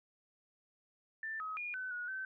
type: tone with pitch steps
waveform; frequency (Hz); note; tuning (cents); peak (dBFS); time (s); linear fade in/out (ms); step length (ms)
sine; 1776 / 1271 / 2433 / 1513 / 1455 / 1538; A6 / D#6 / D#7 / F#6 / F#6 / G6; +16 / +36 / -39 / +38 / -29 / -33; -38; 1.23-2.25; 2; 170
effects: none